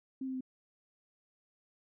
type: tone with pitch steps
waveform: sine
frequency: 264.5 / 261.3 / 258.2 Hz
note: C4 / C4 / C4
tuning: +19 / -2 / -23 cents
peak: -35 dBFS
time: 0.21-0.408 s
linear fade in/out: 5 ms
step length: 66 ms
effects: none